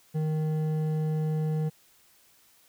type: tone with hard clipping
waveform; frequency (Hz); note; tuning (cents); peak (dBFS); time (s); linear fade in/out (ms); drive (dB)
sine; 155.56; D#3; 0; -27; 0.14-1.7; 20; 8
effects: white hiss -61 dBFS RMS until 2.68 s